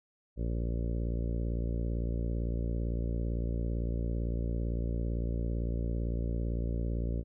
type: harmonic tone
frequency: 57.8 Hz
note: A#1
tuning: 14 cents flat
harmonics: 1 / 2 / 3 / 4 / 5 / 6 / 7 / 8 / 9 / 10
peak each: -31 / -37 / -41 / -43 / -45 / -47 / -48 / -49 / -50 / -51 dBFS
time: 0.36-7.24 s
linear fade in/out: 50 ms
effects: none